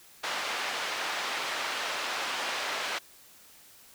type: band-pass noise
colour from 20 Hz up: pink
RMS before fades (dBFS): -33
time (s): 0.23-2.99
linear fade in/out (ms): 10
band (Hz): 780 to 4400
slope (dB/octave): 12
effects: white hiss -55 dBFS RMS until 3.94 s